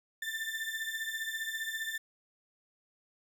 35% pulse beating tone pair, 1774 / 1789 Hz, A6 / A6, +14 / +28 cents, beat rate 15 Hz, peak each -36 / -36 dBFS, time 0.22-1.98 s, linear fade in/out 5 ms, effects none

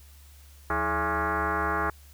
sine tone with frequency modulation, 174.61 Hz, F3, in tune, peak -24 dBFS, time 0.7-1.9 s, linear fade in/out 2 ms, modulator 250 Hz, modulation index 6, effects added 71 Hz sine -49 dBFS peak until 2.13 s + white hiss -57 dBFS RMS until 2.13 s

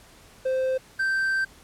triangle tone pair in turn, 521 / 1561.2 Hz, C5 / G6, -7 / -8 cents, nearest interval octave + perfect fifth, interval 1899 cents, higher second, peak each -20 dBFS, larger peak neither, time 0.45-0.78 / 0.99-1.45 s, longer second, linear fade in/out 10 ms, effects pink hiss -52 dBFS RMS until 1.63 s + low-pass 12000 Hz 12 dB/octave

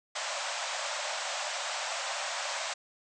pink band-pass noise, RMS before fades -35 dBFS, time 0.15-2.74 s, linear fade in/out 10 ms, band 550 to 8200 Hz, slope 96 dB/octave, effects none

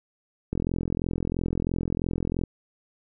click train, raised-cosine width 3 ms, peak -14 dBFS, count 83, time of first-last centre 0.53-2.437 s, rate 43 Hz, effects none

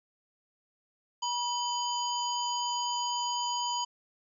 harmonic tone with a mistuned harmonic, 964 Hz, B5, 42 cents flat, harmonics 1 / 3 / 5 / 7, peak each -31 / -36 / -38 / -39 dBFS, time 1.22-3.85 s, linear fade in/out 10 ms, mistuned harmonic 3, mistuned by +92 cents, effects none

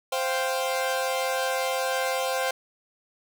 sawtooth chord, C suspended fourth, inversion none, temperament equal, 523.3 / 698.5 / 784 Hz, C5 / F5 / G5, 0 / 0 / 0 cents, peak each -23 / -28 / -27 dBFS, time 0.12-2.51 s, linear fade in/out 5 ms, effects none

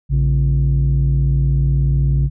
sine tone pair together, 58.33 / 138.59 Hz, A#1 / C#3, +2 / 0 cents, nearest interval octave + minor third, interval 1498 cents, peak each -13 dBFS, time 0.09-2.3 s, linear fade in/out 50 ms, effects tanh soft clip ceiling -9 dBFS

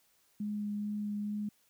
sine tone with vibrato, 207.7 Hz, G#3, in tune, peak -33 dBFS, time 0.4-1.49 s, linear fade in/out 5 ms, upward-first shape sine, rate 2.3 Hz, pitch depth 10 cents each way, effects white hiss -70 dBFS RMS until 1.69 s

